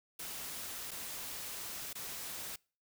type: noise with dropouts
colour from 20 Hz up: white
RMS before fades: -43 dBFS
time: 0.19-2.56 s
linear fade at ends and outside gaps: 5 ms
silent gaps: 0.909-0.914 / 1.931-1.952 s
effects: noise-tail reverb RT60 0.4 s tail -26 dB re dry